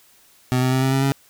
25% pulse tone with pitch steps, 126.8 / 128.79 / 130.82 / 132.87 / 134.96 / 137.08 Hz, B2 / C3 / C3 / C3 / C#3 / C#3, +46 / -27 / 0 / +27 / -46 / -19 cents, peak -13 dBFS, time 0.52-1.12 s, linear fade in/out 0 ms, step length 100 ms, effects white hiss -54 dBFS RMS until 1.29 s

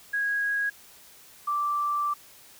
sine tone pair in turn, 1649 / 1171.6 Hz, G#6 / D6, -13 / -5 cents, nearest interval tritone, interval 592 cents, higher first, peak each -24 dBFS, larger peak neither, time 0.13-0.7 / 1.47-2.14 s, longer second, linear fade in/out 10 ms, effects white hiss -52 dBFS RMS until 2.59 s

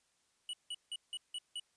square tone bursts, 2939 Hz, F#7, 12 cents flat, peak -39 dBFS, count 6, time 0.49-1.598 s, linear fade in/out 2 ms, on 43 ms, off 170 ms, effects white hiss -75 dBFS RMS until 1.76 s + resampled to 22050 Hz

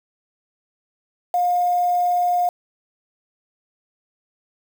sine tone with quantisation, 711 Hz, F5, 31 cents sharp, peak -16 dBFS, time 1.34-2.49 s, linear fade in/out 2 ms, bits 6, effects none

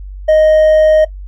sine tone with hard clipping, 622.3 Hz, D#5, in tune, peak -6 dBFS, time 0.28-1.05 s, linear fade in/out 10 ms, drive 2 dB, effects noise-tail reverb RT60 0.1 s tail -17 dB re dry + added 48 Hz sine -25 dBFS peak until 1.27 s

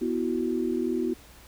sine chord, B suspended fourth, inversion none, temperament equal, 246.9 / 329.6 / 370 Hz, B3 / E4 / F#4, 0 / 0 / 0 cents, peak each -29 dBFS, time 0.01-1.14 s, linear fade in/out 10 ms, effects added 60 Hz sine -54 dBFS peak until 1.47 s + pink hiss -52 dBFS RMS until 1.47 s

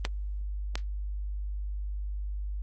clicks, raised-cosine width 0.2 ms, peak -12 / -13 dBFS, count 2, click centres 0.051 / 0.755 s, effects added 50 Hz sine -31 dBFS peak until 2.62 s + Opus 32 kbps

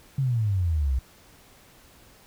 sine exponential sweep, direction down, 140.2 to 61.74 Hz, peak -21 dBFS, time 0.18-0.99 s, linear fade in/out 5 ms, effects pink hiss -54 dBFS RMS until 2.26 s

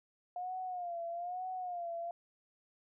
sine tone with vibrato, 710 Hz, F5, 28 cents sharp, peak -37 dBFS, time 0.36-2.11 s, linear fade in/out 2 ms, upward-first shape sine, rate 1.1 Hz, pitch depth 84 cents each way, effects none

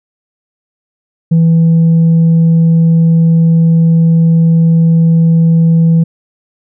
sine tone with tanh clipping, 164.81 Hz, E3, in tune, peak -5 dBFS, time 1.31-6.04 s, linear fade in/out 10 ms, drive 1 dB, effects none

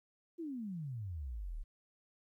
sine exponential sweep, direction down, 352.1 to 33.2 Hz, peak -39 dBFS, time 0.38-1.64 s, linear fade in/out 20 ms, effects 13-bit

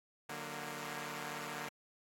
5% pulse chord, D augmented, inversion none, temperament equal with one note detuned, 148.62 / 185 / 233.1 Hz, D3 / F#3 / A#3, +21 / 0 / 0 cents, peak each -34 / -38 / -34 dBFS, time 0.29-1.69 s, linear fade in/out 5 ms, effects AAC 48 kbps

